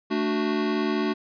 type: chord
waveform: square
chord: D major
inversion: second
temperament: equal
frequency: 220 / 293.7 / 370 Hz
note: A3 / D4 / F#4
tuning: 0 / 0 / 0 cents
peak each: -28 dBFS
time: 0.1-1.14 s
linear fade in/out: 20 ms
effects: resampled to 11025 Hz